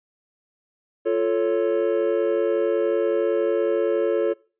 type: chord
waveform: triangle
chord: F augmented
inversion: none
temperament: equal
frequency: 349.2 / 440 / 554.4 Hz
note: F4 / A4 / C#5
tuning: 0 / 0 / 0 cents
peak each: -22 / -20 / -22 dBFS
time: 1.05-4.34 s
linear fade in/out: 20 ms
effects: noise-tail reverb RT60 0.4 s tail -24 dB re dry + resampled to 8000 Hz